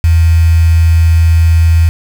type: tone with quantisation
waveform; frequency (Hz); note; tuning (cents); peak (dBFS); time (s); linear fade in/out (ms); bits
sine; 82.41; E2; 0; -4; 0.04-1.89; 0; 4
effects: none